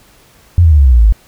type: tone with pitch steps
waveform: sine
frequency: 87.2 / 80.89 / 75.04 / 69.61 / 64.58 / 59.9 / 55.57 / 51.55 Hz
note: F2 / E2 / D2 / C#2 / C2 / A#1 / A1 / G#1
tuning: -2 / -32 / +38 / +8 / -22 / +48 / +18 / -12 cents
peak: -3 dBFS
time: 0.58-1.124 s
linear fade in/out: 0 ms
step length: 68 ms
effects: pink hiss -46 dBFS RMS until 1.27 s